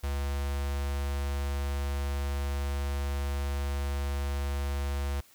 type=tone with notch filter; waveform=square; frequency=70 Hz; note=C#2; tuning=18 cents sharp; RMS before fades=-31 dBFS; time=0.03-5.21 s; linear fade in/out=10 ms; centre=260 Hz; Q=1.1; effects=white hiss -59 dBFS RMS until 5.34 s